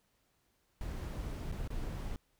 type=noise with dropouts; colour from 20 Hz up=brown; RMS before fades=-39 dBFS; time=0.81-2.16 s; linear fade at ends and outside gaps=1 ms; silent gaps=1.516-1.523 / 1.676-1.703 s; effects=pink hiss -75 dBFS RMS until 2.39 s